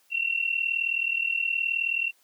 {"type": "tone pair together", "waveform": "sine", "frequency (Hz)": [2707, 2746], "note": ["E7", "F7"], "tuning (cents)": [45, -30], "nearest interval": "unison", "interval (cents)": 25, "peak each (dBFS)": [-27, -27], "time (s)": [0.1, 2.12], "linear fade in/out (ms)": 50, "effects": ["white hiss -64 dBFS RMS until 2.23 s", "high-pass 300 Hz 12 dB/octave"]}